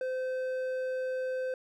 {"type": "tone with hard clipping", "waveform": "sine", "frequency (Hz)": 515, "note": "C5", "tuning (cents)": -28, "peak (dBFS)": -32, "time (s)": [0.01, 1.54], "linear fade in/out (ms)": 2, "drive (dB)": 6, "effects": []}